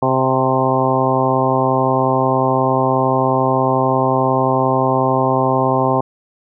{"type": "harmonic tone with a mistuned harmonic", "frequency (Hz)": 131.2, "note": "C3", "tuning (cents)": 5, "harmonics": [1, 2, 3, 4, 5, 6, 7, 8], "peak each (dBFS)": [-21, -21, -21, -21, -21, -21, -21, -21], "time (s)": [0.02, 6.01], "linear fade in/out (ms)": 5, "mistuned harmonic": 7, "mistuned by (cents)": -27, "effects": []}